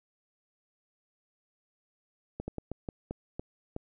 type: slowing click train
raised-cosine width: 2 ms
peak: -22 dBFS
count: 8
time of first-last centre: 2.4-3.764 s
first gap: 80 ms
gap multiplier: 1.29
effects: none